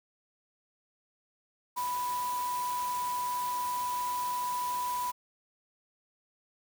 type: tone in noise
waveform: sine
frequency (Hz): 987.8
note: B5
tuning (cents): 0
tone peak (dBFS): -30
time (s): 1.76-5.12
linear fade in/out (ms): 20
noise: white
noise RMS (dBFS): -42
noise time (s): 1.76-5.12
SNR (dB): +9
effects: none